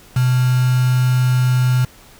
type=tone with quantisation; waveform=sine; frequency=126.4 Hz; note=B2; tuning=41 cents sharp; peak=-12 dBFS; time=0.16-1.85 s; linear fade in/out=5 ms; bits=4; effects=pink hiss -45 dBFS RMS until 2.19 s